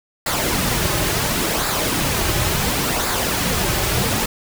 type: noise with flanger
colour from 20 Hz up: pink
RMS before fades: -20 dBFS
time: 0.26-4.26 s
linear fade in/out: 5 ms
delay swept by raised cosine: 0.33 to 4.33 ms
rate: 0.71 Hz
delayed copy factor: -0.5
effects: none